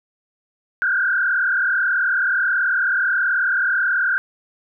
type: tone with frequency modulation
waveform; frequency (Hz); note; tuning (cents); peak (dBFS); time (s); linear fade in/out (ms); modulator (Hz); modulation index
sine; 1512; F#6; +37; -16; 0.82-4.18; 0; 38.5; 2.3
effects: none